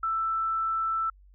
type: tone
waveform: sine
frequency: 1326 Hz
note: E6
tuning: 10 cents sharp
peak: -25 dBFS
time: 0.03-1.1 s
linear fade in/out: 5 ms
effects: added 48 Hz sine -52 dBFS peak until 1.34 s